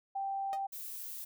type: tone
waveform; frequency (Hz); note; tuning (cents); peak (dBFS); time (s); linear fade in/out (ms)
sine; 784; G5; 0; -33; 0.15-0.67; 10
type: tone with exponential decay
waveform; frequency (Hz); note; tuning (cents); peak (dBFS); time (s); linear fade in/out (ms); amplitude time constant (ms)
sawtooth; 622.3; D#5; 0; -35; 0.53-0.61; 0; 17
type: noise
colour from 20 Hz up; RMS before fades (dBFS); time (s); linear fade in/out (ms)
violet; -43; 0.72-1.25; 10
effects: none